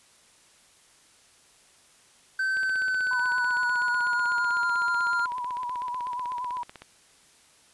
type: tone with pitch glide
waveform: triangle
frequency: 1542 to 1397.8 Hz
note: G6 to F6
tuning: -29 to +1 cents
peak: -22 dBFS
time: 2.39-5.26 s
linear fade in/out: 5 ms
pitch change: -170 cents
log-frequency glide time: 2.59-4.7 s
type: click train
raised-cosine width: 0.3 ms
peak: -26 dBFS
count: 69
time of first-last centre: 2.57-6.82 s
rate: 16 Hz
type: tone with vibrato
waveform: sine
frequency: 987.8 Hz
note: B5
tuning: in tune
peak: -29 dBFS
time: 3.11-6.63 s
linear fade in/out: 2 ms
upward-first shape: sine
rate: 8.5 Hz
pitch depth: 50 cents each way
effects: white hiss -58 dBFS RMS until 7.73 s + resampled to 24000 Hz